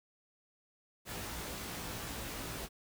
pink noise with comb filter, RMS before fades -42 dBFS, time 1.05-2.69 s, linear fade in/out 50 ms, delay 18 ms, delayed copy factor +0.7, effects none

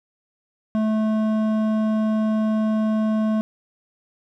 triangle tone with hard clipping, 217.2 Hz, A3, 22 cents flat, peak -20 dBFS, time 0.75-3.41 s, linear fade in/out 0 ms, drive 14 dB, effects none

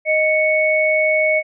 sine tone pair together, 622.1 / 2217 Hz, D#5 / C#7, 0 / 0 cents, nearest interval octave + minor seventh, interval 2200 cents, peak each -16 dBFS, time 0.05-1.43 s, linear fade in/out 50 ms, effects none

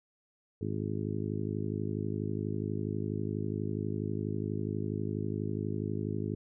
harmonic tone, 52.2 Hz, G#1, 10 cents sharp, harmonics 2 / 3 / 4 / 5 / 6 / 7 / 8, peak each -36 / -38 / -39 / -40 / -41 / -41 / -42 dBFS, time 0.61-6.35 s, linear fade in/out 5 ms, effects none

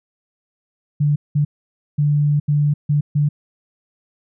sine tone bursts at uneven times, 146.83 Hz, D3, in tune, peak -13 dBFS, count 6, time 1-1.16 / 1.35-1.45 / 1.98-2.4 / 2.48-2.74 / 2.89-3.01 / 3.15-3.29 s, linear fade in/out 10 ms, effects none

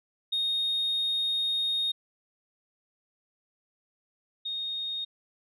sine tone pair in turn, 3710 / 3710 Hz, A#7 / A#7, -9 / -9 cents, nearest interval unison, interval 0 cents, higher neither, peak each -24 / -30 dBFS, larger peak first, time 0.32-1.92 / 4.45-5.05 s, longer first, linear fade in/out 10 ms, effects tanh soft clip ceiling -22 dBFS

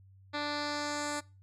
10% pulse tone with low-pass filter sweep, 293.7 Hz, D4, in tune, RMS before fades -35 dBFS, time 0.33-1.21 s, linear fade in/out 20 ms, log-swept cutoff 3600 to 8800 Hz, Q 2.3, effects noise-tail reverb RT60 0.3 s tail -22 dB re dry + added 96 Hz sine -55 dBFS peak until 1.42 s

